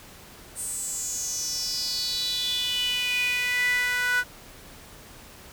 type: tone with high-pass filter sweep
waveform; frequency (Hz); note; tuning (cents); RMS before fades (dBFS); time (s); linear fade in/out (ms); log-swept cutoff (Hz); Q
sawtooth; 493.9; B4; 0; -27; 0.55-4.24; 50; 9000 to 1500; 7.1
effects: pink hiss -47 dBFS RMS until 5.52 s